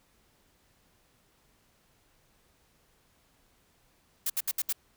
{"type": "noise bursts", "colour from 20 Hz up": "blue", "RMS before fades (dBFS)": -29, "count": 5, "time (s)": [4.26, 4.727], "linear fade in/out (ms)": 5, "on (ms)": 39, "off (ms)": 68, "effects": ["pink hiss -67 dBFS RMS until 4.96 s"]}